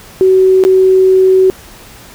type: tone with dropouts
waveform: sine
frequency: 376.7 Hz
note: F#4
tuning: 31 cents sharp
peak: -4 dBFS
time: 0.21-1.5 s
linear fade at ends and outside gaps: 0 ms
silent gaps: 0.638-0.65 s
effects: pink hiss -36 dBFS RMS until 2.14 s